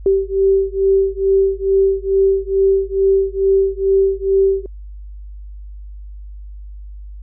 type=beating tone pair; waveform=sine; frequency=387.3 / 389.6 Hz; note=G4 / G4; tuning=-21 / -11 cents; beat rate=2.3 Hz; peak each=-15 dBFS; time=0.06-4.66 s; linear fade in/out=2 ms; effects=added 50 Hz sine -30 dBFS peak until 7.22 s